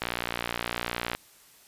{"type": "click train", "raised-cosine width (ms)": 0.3, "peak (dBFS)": -12, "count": 68, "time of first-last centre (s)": [0.02, 1.15], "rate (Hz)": 59.3, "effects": ["white hiss -56 dBFS RMS until 1.67 s", "resampled to 32000 Hz"]}